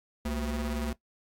40% pulse ring-modulated tone, 146.83 Hz, D3, in tune, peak -26 dBFS, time 0.25-0.93 s, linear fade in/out 5 ms, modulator 82.3 Hz, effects noise-tail reverb RT60 0.1 s tail -19 dB re dry + AAC 64 kbps

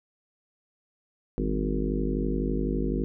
harmonic tone with a mistuned harmonic, 51.91 Hz, G#1, in tune, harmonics 1 / 3 / 4 / 5 / 6 / 7 / 8 / 9, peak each -29 / -34 / -33 / -31 / -37 / -33 / -39 / -37 dBFS, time 1.38-3.04 s, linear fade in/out 0 ms, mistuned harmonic 4, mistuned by -77 cents, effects none

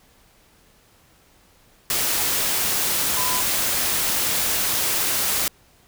sine tone in noise, 1005 Hz, B5, 30 cents sharp, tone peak -27 dBFS, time 3.17-3.41 s, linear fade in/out 2 ms, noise white, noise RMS -22 dBFS, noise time 1.9-5.48 s, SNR -8 dB, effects pink hiss -56 dBFS RMS until 5.87 s

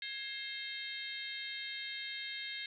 harmonic tone with a mistuned harmonic, 530 Hz, C5, 22 cents sharp, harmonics 3 / 4 / 5 / 6 / 7 / 8, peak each -48 / -44 / -52 / -47 / -46 / -49 dBFS, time 0.02-2.66 s, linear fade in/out 2 ms, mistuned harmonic 3, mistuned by +73 cents, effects none

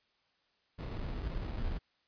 brown noise with sample-and-hold, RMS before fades -37 dBFS, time 0.78-1.79 s, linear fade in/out 20 ms, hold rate 1575 Hz, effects white hiss -74 dBFS RMS until 2.07 s + resampled to 11025 Hz

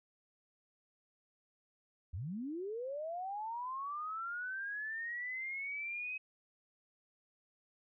sine linear sweep, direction up, 71.5 to 2545 Hz, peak -38 dBFS, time 2.13-6.18 s, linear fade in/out 10 ms, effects none

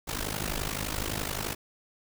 pink noise with amplitude modulation, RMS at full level -29 dBFS, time 0.07-1.55 s, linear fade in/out 20 ms, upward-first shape sine, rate 51.7 Hz, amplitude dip 85%, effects none

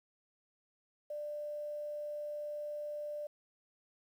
sine tone with quantisation, 593 Hz, D5, 17 cents sharp, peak -38 dBFS, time 1.1-3.27 s, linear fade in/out 5 ms, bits 11, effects none

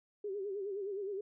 sine tone with vibrato, 397.9 Hz, G4, 26 cents sharp, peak -36 dBFS, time 0.24-1.21 s, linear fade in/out 5 ms, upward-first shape sine, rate 9.6 Hz, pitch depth 89 cents each way, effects none

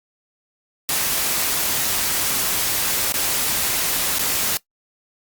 white noise with dropouts, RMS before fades -21 dBFS, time 0.89-4.57 s, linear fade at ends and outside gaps 0 ms, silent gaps 3.122-3.141 / 4.185-4.193 s, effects noise-tail reverb RT60 0.1 s tail -19 dB re dry + Opus 48 kbps

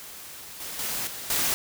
white noise with level steps, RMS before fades -42 / -36 / -30 / -37 / -25 dBFS, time 0-1.54 s, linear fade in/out 0 ms, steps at 0.6 / 0.79 / 1.07 / 1.3 s, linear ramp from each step 2 ms, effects none

